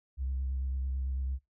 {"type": "tone with vibrato", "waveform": "sine", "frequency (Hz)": 66, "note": "C2", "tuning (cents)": 16, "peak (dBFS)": -29, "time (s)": [0.17, 1.39], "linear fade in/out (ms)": 50, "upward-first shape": "triangle", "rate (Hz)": 9, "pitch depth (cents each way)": 37, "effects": ["noise-tail reverb RT60 0.2 s tail -22 dB re dry", "tanh soft clip ceiling -27 dBFS"]}